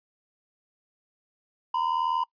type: ring-modulated tone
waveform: triangle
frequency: 973 Hz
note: B5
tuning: 26 cents flat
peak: -19 dBFS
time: 1.74-2.24 s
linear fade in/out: 5 ms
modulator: 40.3 Hz
effects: noise-tail reverb RT60 0.1 s tail -24 dB re dry + resampled to 11025 Hz